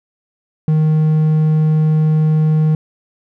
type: tone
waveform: triangle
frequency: 155.56 Hz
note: D#3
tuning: in tune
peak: -8 dBFS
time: 0.68-2.75 s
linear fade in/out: 2 ms
effects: none